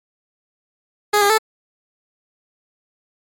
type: tone with pitch steps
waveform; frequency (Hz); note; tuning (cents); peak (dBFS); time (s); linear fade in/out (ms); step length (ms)
15% pulse; 415.9 / 404.8 / 438.2; G#4 / G#4 / A4; +2 / -44 / -7; -6; 1.13-1.382; 10; 84
effects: MP3 64 kbps